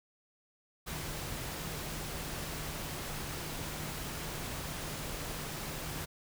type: tone in noise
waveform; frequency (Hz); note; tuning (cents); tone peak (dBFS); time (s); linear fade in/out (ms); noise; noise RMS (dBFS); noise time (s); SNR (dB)
sine; 151.6; D#3; -45; -47; 0.86-6.06; 20; pink; -40; 0.86-6.06; -10
effects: none